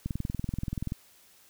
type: click train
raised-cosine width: 5 ms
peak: -19 dBFS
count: 19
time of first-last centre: 0.06-0.921 s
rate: 20.9 Hz
effects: white hiss -59 dBFS RMS until 1.49 s